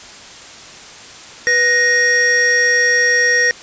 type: tone pair together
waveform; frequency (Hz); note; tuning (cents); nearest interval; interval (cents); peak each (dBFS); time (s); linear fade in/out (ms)
square; 492.2 / 1870; B4 / A#6; -6 / +5; octave + major seventh; 2311; -21 / -12; 1.47-3.51; 0
effects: white hiss -36 dBFS RMS until 3.62 s + resampled to 16000 Hz